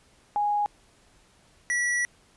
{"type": "tone pair in turn", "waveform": ["sine", "square"], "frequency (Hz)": [827, 1942.7], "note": ["G#5", "B6"], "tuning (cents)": [-8, -29], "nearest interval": "octave + minor third", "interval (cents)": 1479, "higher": "second", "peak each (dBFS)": [-22, -24], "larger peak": "first", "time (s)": [[0.36, 0.66], [1.7, 2.05]], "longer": "second", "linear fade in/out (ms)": 0, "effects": ["pink hiss -60 dBFS RMS until 2.36 s", "resampled to 24000 Hz"]}